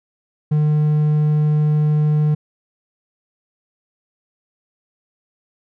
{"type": "tone", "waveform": "triangle", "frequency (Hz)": 151.1, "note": "D3", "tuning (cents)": 50, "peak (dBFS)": -11, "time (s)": [0.51, 2.35], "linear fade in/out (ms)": 10, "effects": []}